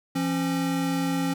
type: tone pair together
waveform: square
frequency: 170.72 / 271 Hz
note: F3 / C#4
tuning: -39 / -39 cents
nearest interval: minor sixth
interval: 800 cents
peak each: -29 / -26 dBFS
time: 0.15-1.34 s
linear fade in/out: 10 ms
effects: none